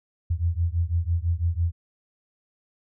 sine beating tone pair, 82.41 / 88.41 Hz, E2 / F2, 0 / +22 cents, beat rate 6 Hz, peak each -24 / -25 dBFS, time 0.3-1.72 s, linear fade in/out 10 ms, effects none

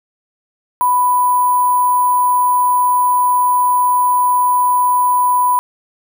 sine tone with sample-and-hold, 992 Hz, B5, 7 cents sharp, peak -10 dBFS, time 0.81-5.59 s, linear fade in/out 0 ms, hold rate 11025 Hz, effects none

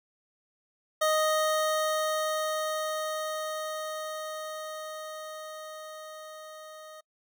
25% pulse tone with level ramp, 622.3 Hz, D#5, in tune, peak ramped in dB -19 to -41 dBFS, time 1.01-7.01 s, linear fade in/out 10 ms, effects noise-tail reverb RT60 0.1 s tail -26 dB re dry

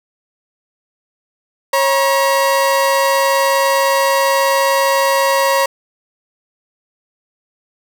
30% pulse tone pair together, 547 / 954.8 Hz, C#5 / A#5, -23 / +41 cents, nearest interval minor seventh, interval 964 cents, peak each -11 / -13 dBFS, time 1.73-5.66 s, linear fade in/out 5 ms, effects none

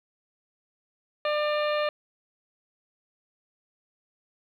harmonic tone with a mistuned harmonic, 598 Hz, D5, 31 cents sharp, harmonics 1 / 2 / 3 / 4 / 5 / 6 / 7, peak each -25 / -31 / -35 / -37 / -39 / -41 / -42 dBFS, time 1.25-1.89 s, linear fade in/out 2 ms, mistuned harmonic 5, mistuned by -85 cents, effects 10-bit

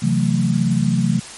sine chord, F# half-diminished seventh, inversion second, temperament just, 133.2 / 166.5 / 185 / 222 Hz, C3 / E3 / F#3 / A3, +31 / +18 / 0 / +16 cents, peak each -20 dBFS, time 0.02-1.2 s, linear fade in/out 10 ms, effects white hiss -35 dBFS RMS until 1.37 s + MP3 48 kbps

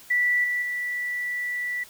sine tone with level steps, 1963 Hz, B6, 11 cents flat, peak -19 / -23 / -26 dBFS, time 0.1-1.84 s, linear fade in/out 10 ms, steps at 0.44 / 0.62 s, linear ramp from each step 2 ms, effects white hiss -49 dBFS RMS until 1.89 s

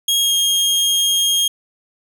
sawtooth tone with pitch glide, 3273 to 3241 Hz, G#7 to G#7, -26 to -43 cents, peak -11 dBFS, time 0.08-1.48 s, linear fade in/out 5 ms, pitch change -17 cents, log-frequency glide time 0.2-0.33 s, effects none

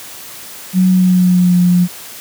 sine tone with pitch glide, 185 to 177.57 Hz, F#3 to F3, 0 to +29 cents, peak -7 dBFS, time 0.73-1.88 s, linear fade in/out 50 ms, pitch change -71 cents, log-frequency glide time 0.9-1.59 s, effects white hiss -32 dBFS RMS until 2.2 s + high-pass 80 Hz 12 dB/octave

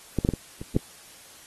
clicks, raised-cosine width 3 ms, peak -10 / -10 / -7 / -15 / -22 / -7 dBFS, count 6, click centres 0.187 / 0.249 / 0.289 / 0.337 / 0.615 / 0.765 s, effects white hiss -49 dBFS RMS until 1.46 s + AAC 32 kbps

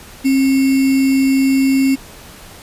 sine tone with sample-and-hold, 268.3 Hz, C4, 44 cents sharp, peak -10 dBFS, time 0.24-1.96 s, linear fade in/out 20 ms, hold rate 2450 Hz, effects pink hiss -38 dBFS RMS until 2.62 s + resampled to 32000 Hz

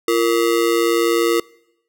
square ring-modulated tone, 403.6 Hz, G#4, 49 cents flat, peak -12 dBFS, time 0.08-1.4 s, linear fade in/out 2 ms, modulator 60.3 Hz, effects noise-tail reverb RT60 0.8 s tail -24 dB re dry

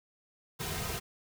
pink noise with comb filter, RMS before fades -36 dBFS, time 0.59-1 s, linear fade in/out 20 ms, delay 3.5 ms, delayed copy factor -0.95, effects none

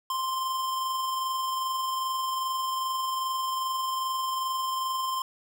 square tone with amplitude modulation, 1046.5 Hz, C6, in tune, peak -27 dBFS, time 0.1-5.22 s, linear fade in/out 2 ms, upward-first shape sine, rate 22.5 Hz, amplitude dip 25%, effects none

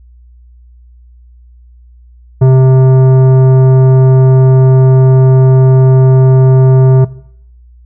sine tone with tanh clipping, 130.81 Hz, C3, in tune, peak -4 dBFS, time 2.41-7.05 s, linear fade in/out 10 ms, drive 13 dB, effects noise-tail reverb RT60 0.7 s tail -19 dB re dry + added 60 Hz sine -36 dBFS peak until 7.85 s

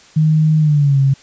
sine tone with pitch glide, 155.8 to 136.42 Hz, D#3 to C#3, +3 to -27 cents, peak -9 dBFS, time 0.16-1.14 s, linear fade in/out 10 ms, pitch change -230 cents, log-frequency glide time 0.59-0.99 s, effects white hiss -45 dBFS RMS until 1.22 s + resampled to 16000 Hz

